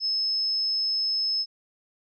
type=tone; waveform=sine; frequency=5200 Hz; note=E8; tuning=24 cents flat; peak=-23 dBFS; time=0-1.46 s; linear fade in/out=50 ms; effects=none